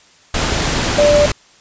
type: tone in noise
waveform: sine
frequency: 587.3 Hz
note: D5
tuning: in tune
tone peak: -8 dBFS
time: 0.98-1.26 s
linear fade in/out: 5 ms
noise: pink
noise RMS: -17 dBFS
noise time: 0.34-1.32 s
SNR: +6 dB
effects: white hiss -48 dBFS RMS until 1.6 s + resampled to 16000 Hz